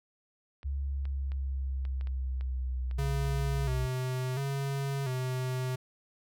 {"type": "clicks", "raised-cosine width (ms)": 0.3, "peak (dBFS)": -34, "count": 10, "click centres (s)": [0.631, 1.054, 1.319, 1.852, 2.011, 2.072, 2.41, 2.912, 3.251, 3.385]}
{"type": "tone with pitch glide", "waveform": "sine", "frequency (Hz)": [69.3, 61.74], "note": ["C#2", "B1"], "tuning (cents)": [0, 0], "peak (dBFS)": -30, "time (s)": [0.64, 3.87], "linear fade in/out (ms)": 20, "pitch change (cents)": -200, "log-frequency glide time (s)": [0.81, 3.32]}
{"type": "tone with vibrato", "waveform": "square", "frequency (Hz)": 133.1, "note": "C3", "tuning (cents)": 30, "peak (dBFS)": -31, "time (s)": [2.98, 5.76], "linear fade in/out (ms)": 10, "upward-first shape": "square", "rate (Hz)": 0.72, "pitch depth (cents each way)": 65}
{"effects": []}